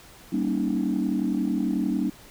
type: chord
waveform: sine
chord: Eb dominant seventh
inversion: first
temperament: just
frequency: 194.45 / 233.3 / 280 / 311.1 Hz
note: G3 / Bb3 / Db4 / Eb4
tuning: -14 / +2 / +18 / 0 cents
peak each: -27 / -27 / -27 / -28 dBFS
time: 0.32-2.1 s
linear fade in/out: 10 ms
effects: tanh soft clip ceiling -15 dBFS + pink hiss -49 dBFS RMS until 2.3 s